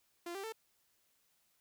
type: tone with pitch steps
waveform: sawtooth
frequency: 345.1 / 391.9 / 445 Hz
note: F4 / G4 / A4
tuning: -21 / 0 / +20 cents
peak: -37 dBFS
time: 0.26-0.524 s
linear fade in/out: 5 ms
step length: 88 ms
effects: white hiss -75 dBFS RMS until 1.6 s